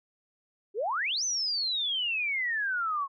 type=exponential two-way sweep; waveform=sine; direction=up then down; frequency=370.8 to 6230 to 1076 Hz; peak=-27 dBFS; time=0.74-3.08 s; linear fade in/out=50 ms; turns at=1.24 s; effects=none